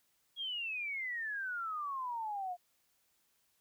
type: exponential sweep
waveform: sine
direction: down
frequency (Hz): 3322 to 698.5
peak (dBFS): -36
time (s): 0.36-2.57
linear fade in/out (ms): 50
effects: white hiss -75 dBFS RMS until 3.6 s